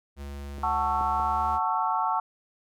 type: tone with pitch glide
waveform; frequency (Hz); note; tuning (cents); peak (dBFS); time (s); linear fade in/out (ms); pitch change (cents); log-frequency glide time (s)
square; 70.5 to 73.62; C#2 to D2; +30 to +5; -36; 0.16-1.6; 50; +75; 1.17-1.45
type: clicks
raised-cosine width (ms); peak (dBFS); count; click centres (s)
2; -29 / -26 / -29; 3; 0.583 / 1.011 / 1.198
type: chord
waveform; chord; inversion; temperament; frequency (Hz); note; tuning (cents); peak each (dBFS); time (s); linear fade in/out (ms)
sine; F# minor seventh; none; just; 740 / 888 / 1110 / 1332; F#5 / A5 / C#6 / E6; 0 / +16 / +2 / +18; -30 / -27 / -29 / -31; 0.63-2.2; 5
effects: none